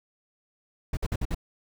brown noise bursts, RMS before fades -27 dBFS, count 5, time 0.93-1.347 s, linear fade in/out 5 ms, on 41 ms, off 53 ms, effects none

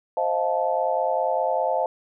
sine chord, F dominant seventh, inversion second, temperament just, 523.8 / 628.6 / 698.5 / 873.1 Hz, C5 / Eb5 / F5 / A5, +2 / +18 / 0 / -14 cents, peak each -26 dBFS, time 0.17-1.86 s, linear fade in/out 2 ms, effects none

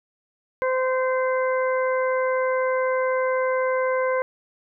harmonic tone, 516 Hz, C5, 24 cents flat, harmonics 1 / 2 / 3 / 4, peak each -21 / -27 / -31 / -33 dBFS, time 0.62-4.22 s, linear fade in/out 0 ms, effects none

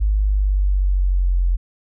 sine exponential sweep, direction down, 51.91 to 43.73 Hz, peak -14 dBFS, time 0-1.57 s, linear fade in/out 20 ms, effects none

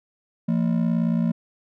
triangle ring-modulated tone, 200 Hz, G3, 35 cents sharp, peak -14 dBFS, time 0.48-1.32 s, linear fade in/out 10 ms, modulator 29.2 Hz, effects none

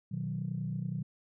sine chord, B major, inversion none, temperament equal, 123.47 / 155.56 / 185 Hz, B2 / D#3 / F#3, 0 / 0 / 0 cents, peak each -37 / -36 / -37 dBFS, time 0.11-1.03 s, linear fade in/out 10 ms, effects tanh soft clip ceiling -24 dBFS

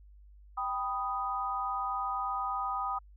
sine chord, G augmented, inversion none, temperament equal, 784 / 987.8 / 1244.5 Hz, G5 / B5 / D#6, 0 / 0 / 0 cents, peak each -36 / -37 / -33 dBFS, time 0.57-2.99 s, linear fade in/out 10 ms, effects added 50 Hz sine -52 dBFS peak until 3.16 s

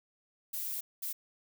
violet noise bursts at uneven times, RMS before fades -37 dBFS, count 2, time 0.53-0.81 / 1.02-1.13 s, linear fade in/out 10 ms, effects none

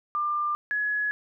sine tone pair in turn, 1194 / 1688.6 Hz, D6 / G#6, +28 / +28 cents, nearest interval tritone, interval 600 cents, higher second, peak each -24 dBFS, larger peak neither, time 0.15-0.55 / 0.71-1.11 s, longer neither, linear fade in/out 0 ms, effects none

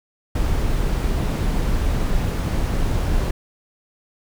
brown noise, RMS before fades -20 dBFS, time 0.35-3.31 s, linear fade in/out 5 ms, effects none

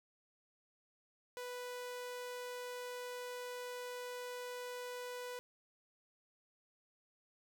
sawtooth tone, 493.9 Hz, B4, in tune, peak -39 dBFS, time 1.37-5.39 s, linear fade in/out 0 ms, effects none

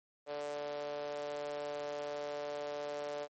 sawtooth tone with high-pass filter, 146.2 Hz, D3, 7 cents flat, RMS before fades -40 dBFS, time 0.26-3.28 s, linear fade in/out 50 ms, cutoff 530 Hz, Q 7.5, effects MP3 32 kbps

